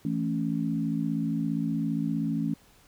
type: chord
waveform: sine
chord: A major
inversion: second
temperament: equal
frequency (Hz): 164.81 / 220 / 277.2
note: E3 / A3 / C#4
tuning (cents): 0 / 0 / 0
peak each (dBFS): -30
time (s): 0.05-2.54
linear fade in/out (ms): 2
effects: pink hiss -59 dBFS RMS until 2.87 s